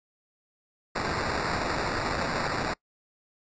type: noise with sample-and-hold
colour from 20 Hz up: blue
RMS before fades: -29 dBFS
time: 0.95-2.74 s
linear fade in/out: 10 ms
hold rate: 3150 Hz
effects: noise-tail reverb RT60 0.1 s tail -24 dB re dry + resampled to 16000 Hz